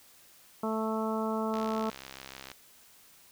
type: harmonic tone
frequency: 220 Hz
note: A3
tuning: in tune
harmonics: 1 / 2 / 3 / 4 / 5 / 6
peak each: -32 / -35 / -37 / -38 / -39 / -40 dBFS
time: 0.63-1.9 s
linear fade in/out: 5 ms
type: click train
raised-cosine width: 0.2 ms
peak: -25 dBFS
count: 66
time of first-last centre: 1.54-2.516 s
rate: 66.6 Hz
effects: white hiss -58 dBFS RMS until 3.31 s